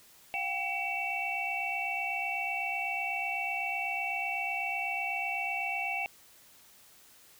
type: tone cluster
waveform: sine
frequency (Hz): 716 / 784 / 2266 / 2683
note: F5 / G5 / C#7 / E7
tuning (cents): +43 / 0 / +37 / +30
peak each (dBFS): -39 / -37 / -36 / -34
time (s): 0.34-6.06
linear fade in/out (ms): 0
effects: white hiss -58 dBFS RMS until 7.39 s